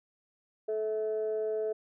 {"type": "tone pair together", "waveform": "sine", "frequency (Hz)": [433.8, 650], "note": ["A4", "E5"], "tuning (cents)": [-25, -24], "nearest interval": "perfect fifth", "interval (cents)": 701, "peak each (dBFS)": [-29, -35], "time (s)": [0.68, 1.73], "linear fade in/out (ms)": 10, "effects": ["tanh soft clip ceiling -23 dBFS"]}